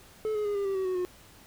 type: tone with pitch steps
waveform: triangle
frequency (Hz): 432.9 / 421.8 / 411 / 400.4 / 390.2 / 380.1 / 370.4 / 360.9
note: A4 / G#4 / G#4 / G4 / G4 / F#4 / F#4 / F#4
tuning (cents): -28 / +27 / -18 / +37 / -8 / +47 / +2 / -43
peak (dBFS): -25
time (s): 0.25-1.05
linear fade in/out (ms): 0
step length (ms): 100
effects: pink hiss -54 dBFS RMS until 1.46 s